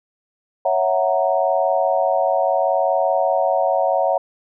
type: chord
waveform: sine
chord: F# dominant seventh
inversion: second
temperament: equal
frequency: 554.4 / 659.3 / 740 / 932.3 Hz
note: C#5 / E5 / F#5 / A#5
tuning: 0 / 0 / 0 / 0 cents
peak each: -20 / -20 / -20 / -25 dBFS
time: 0.65-4.18 s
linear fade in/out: 5 ms
effects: none